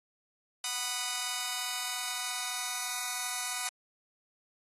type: chord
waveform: 5% pulse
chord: B major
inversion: second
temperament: just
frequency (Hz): 740.8 / 987.8 / 1234.7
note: F#5 / B5 / D#6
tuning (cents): +2 / 0 / -14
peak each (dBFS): -26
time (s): 0.64-3.69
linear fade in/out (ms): 2
effects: AAC 32 kbps